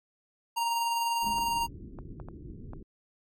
square tone with tremolo, 932.3 Hz, A#5, in tune, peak -26 dBFS, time 0.56-1.67 s, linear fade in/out 20 ms, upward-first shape triangle, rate 20 Hz, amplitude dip 35%
pink low-pass noise, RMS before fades -44 dBFS, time 1.22-2.83 s, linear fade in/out 5 ms, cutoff 390 Hz, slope 48 dB/octave
triangle tone with exponential decay, 210 Hz, G#3, 19 cents sharp, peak -34 dBFS, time 1.26-1.71 s, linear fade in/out 2 ms, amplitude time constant 97 ms
clicks, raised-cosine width 1 ms, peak -30 dBFS, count 5, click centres 1.384 / 1.988 / 2.2 / 2.286 / 2.734 s
effects AAC 64 kbps

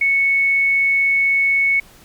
sine tone, 2211 Hz, C#7, 5 cents flat, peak -13 dBFS, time 0.01-1.8 s, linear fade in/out 5 ms, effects pink hiss -47 dBFS RMS until 2.04 s

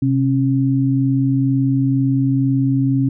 sine tone pair together, 130.02 / 272.1 Hz, C3 / C#4, -11 / -32 cents, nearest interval octave + minor second, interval 1279 cents, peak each -16 dBFS, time 0.02-3.09 s, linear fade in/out 5 ms, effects none

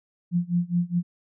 sine tone with tremolo, 174.61 Hz, F3, in tune, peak -18 dBFS, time 0.31-1.03 s, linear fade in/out 50 ms, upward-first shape sine, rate 4.8 Hz, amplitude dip 95%, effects none

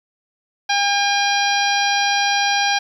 harmonic tone, 806 Hz, G5, 48 cents sharp, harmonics 1 / 2 / 3 / 4 / 5 / 6 / 7, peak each -19 / -22 / -24 / -25 / -26 / -27 / -27 dBFS, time 0.69-2.79 s, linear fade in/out 10 ms, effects 8-bit

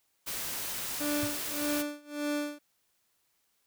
white noise, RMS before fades -36 dBFS, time 0.26-1.83 s, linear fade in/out 20 ms
30% pulse tone with tremolo, 293.7 Hz, D4, in tune, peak -26 dBFS, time 1-2.59 s, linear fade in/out 10 ms, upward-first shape sine, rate 1.7 Hz, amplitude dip 95%
triangle tone with exponential decay, 109.6 Hz, A2, 6 cents flat, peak -29 dBFS, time 1.23-1.34 s, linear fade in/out 0 ms, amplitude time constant 22 ms
effects white hiss -74 dBFS RMS until 3.66 s

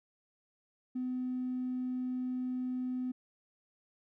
triangle tone with tanh clipping, 253.1 Hz, B3, 43 cents sharp, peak -32 dBFS, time 0.95-3.12 s, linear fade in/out 10 ms, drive 1 dB, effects none

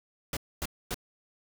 pink noise bursts, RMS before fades -33 dBFS, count 3, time 0.33-0.944 s, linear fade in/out 2 ms, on 38 ms, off 250 ms, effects none

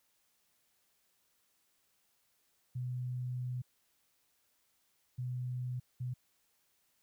sine tone bursts at uneven times, 125.2 Hz, B2, 24 cents sharp, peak -35 dBFS, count 3, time 2.75-3.62 / 5.18-5.8 / 6-6.14 s, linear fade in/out 10 ms, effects white hiss -75 dBFS RMS until 7.02 s

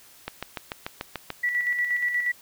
click train, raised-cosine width 0.3 ms, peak -14 dBFS, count 8, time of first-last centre 0.28-1.303 s, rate 6.84 Hz
sine tone with tremolo, 1952 Hz, B6, 21 cents flat, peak -21 dBFS, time 1.43-2.32 s, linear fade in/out 10 ms, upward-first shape square, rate 8.4 Hz, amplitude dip 45%
effects white hiss -52 dBFS RMS until 2.41 s

